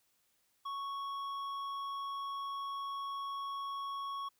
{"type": "tone with hard clipping", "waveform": "sine", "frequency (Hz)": 1108.7, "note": "C#6", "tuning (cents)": 0, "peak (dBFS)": -39, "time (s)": [0.65, 4.29], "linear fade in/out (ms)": 10, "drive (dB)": 7, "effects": ["white hiss -75 dBFS RMS until 4.39 s"]}